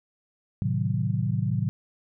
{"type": "chord", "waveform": "sine", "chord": "A diminished seventh", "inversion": "none", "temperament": "equal with one note detuned", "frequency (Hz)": [110, 130.81, 155.56, 186.5], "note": ["A2", "C3", "Eb3", "Gb3"], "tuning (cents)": [0, 0, 0, 14], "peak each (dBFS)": [-27, -28, -30, -30], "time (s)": [0.62, 1.69], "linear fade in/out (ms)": 0, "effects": []}